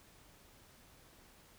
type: silence
effects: pink hiss -62 dBFS RMS until 1.58 s